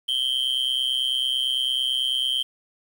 triangle tone with amplitude modulation, 3136 Hz, G7, in tune, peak -16 dBFS, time 0.08-2.43 s, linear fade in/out 10 ms, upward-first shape sine, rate 129 Hz, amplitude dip 90%, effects 8-bit

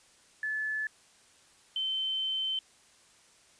sine tone pair in turn, 1731 / 3084 Hz, A6 / G7, -29 / -29 cents, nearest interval minor seventh, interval 1000 cents, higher second, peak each -30 / -29 dBFS, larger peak second, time 0.43-0.87 / 1.76-2.59 s, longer second, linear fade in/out 2 ms, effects white hiss -61 dBFS RMS until 3.59 s + resampled to 22050 Hz

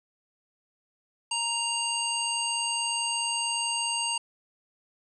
harmonic tone, 932.3 Hz, A#5, in tune, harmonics 1 / 3 / 5 / 7 / 9, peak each -33 / -30 / -35 / -40 / -32 dBFS, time 1.31-4.18 s, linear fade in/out 5 ms, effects none

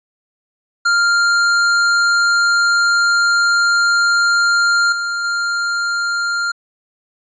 square tone with level steps, 1396.9 Hz, F6, in tune, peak -12 / -19 / -17 dBFS, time 0.85-6.52 s, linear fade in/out 10 ms, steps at 4.92 / 5.24 s, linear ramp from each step 5 ms, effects resampled to 16000 Hz

